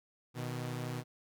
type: tone pair together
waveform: sawtooth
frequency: 123.6 / 155.73 Hz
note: B2 / D#3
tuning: +2 / +2 cents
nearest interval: major third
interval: 400 cents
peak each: -34 / -38 dBFS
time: 0.34-1.04 s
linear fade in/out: 50 ms
effects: none